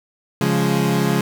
30% pulse chord, Db major, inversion none, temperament equal, 138.59 / 174.61 / 207.7 Hz, Db3 / F3 / Ab3, 0 / 0 / 0 cents, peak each -18 dBFS, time 0.41-1.21 s, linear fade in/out 2 ms, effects 8-bit

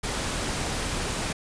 pink noise, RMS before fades -29 dBFS, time 0.03-1.33 s, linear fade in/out 10 ms, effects resampled to 22050 Hz

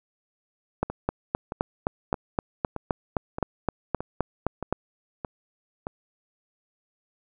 two click trains, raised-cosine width 1 ms, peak -9 / -17 dBFS, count 16 / 9, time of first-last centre 0.83-4.726 / 0.9-5.869 s, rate 3.85 / 1.61 Hz, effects none

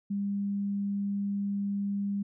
sine tone, 200.6 Hz, G3, 40 cents sharp, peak -28 dBFS, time 0.1-2.23 s, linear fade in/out 10 ms, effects none

